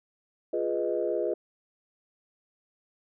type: chord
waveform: sine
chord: F half-diminished seventh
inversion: none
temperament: equal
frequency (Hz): 349.2 / 415.3 / 493.9 / 622.3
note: F4 / Ab4 / Cb5 / Eb5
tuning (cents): 0 / 0 / 0 / 0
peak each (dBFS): -31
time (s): 0.53-1.34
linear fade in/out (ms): 5
effects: tanh soft clip ceiling -15 dBFS